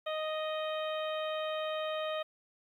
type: harmonic tone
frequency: 622.3 Hz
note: D#5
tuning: in tune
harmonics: 1 / 2 / 3 / 4 / 5 / 6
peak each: -34 / -40 / -46 / -47 / -45 / -47 dBFS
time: 0.06-2.23 s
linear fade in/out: 10 ms
effects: 11-bit